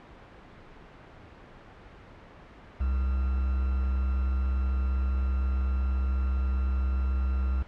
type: tone with quantisation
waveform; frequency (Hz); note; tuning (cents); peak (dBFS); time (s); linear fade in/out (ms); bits
triangle; 65.2; C2; -5; -22; 2.8-7.63; 10; 7
effects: pink hiss -49 dBFS RMS until 7.67 s + low-pass 2000 Hz 12 dB/octave